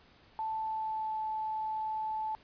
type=tone with pitch glide; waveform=sine; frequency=880 to 870.4 Hz; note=A5 to A5; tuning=0 to -19 cents; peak=-32 dBFS; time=0.39-2.35 s; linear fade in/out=0 ms; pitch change=-19 cents; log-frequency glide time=0.52-1.18 s; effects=pink hiss -61 dBFS RMS until 2.43 s + resampled to 11025 Hz